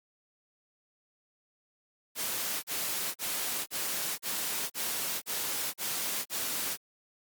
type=noise bursts; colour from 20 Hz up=white; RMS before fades=-33 dBFS; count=9; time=2.15-6.774 s; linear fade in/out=50 ms; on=480 ms; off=38 ms; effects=high-pass 150 Hz 12 dB/octave + Opus 48 kbps